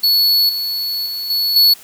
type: tone with level steps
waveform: square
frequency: 4408 Hz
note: C#8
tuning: 11 cents flat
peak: -11 / -19 / -22 / -15 / -8 dBFS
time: 0.03-1.74 s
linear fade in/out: 10 ms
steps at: 0.49 / 1.06 / 1.3 / 1.56 s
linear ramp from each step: 2 ms
effects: white hiss -41 dBFS RMS until 1.83 s